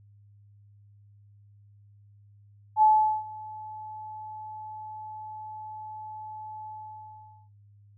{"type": "tone with ADSR envelope", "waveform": "sine", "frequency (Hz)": 862, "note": "A5", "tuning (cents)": -36, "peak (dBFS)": -15, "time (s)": [2.76, 7.49], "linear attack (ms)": 61, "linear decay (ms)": 410, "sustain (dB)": -23, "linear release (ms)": 820, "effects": ["noise-tail reverb RT60 0.2 s tail -21 dB re dry", "added 102 Hz sine -53 dBFS peak until 7.97 s"]}